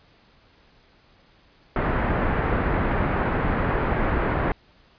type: low-pass noise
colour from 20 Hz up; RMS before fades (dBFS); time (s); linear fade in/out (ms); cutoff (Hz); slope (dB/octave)
pink; -23; 1.76-4.52; 2; 1900; 24
effects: pink hiss -57 dBFS RMS until 4.98 s + resampled to 11025 Hz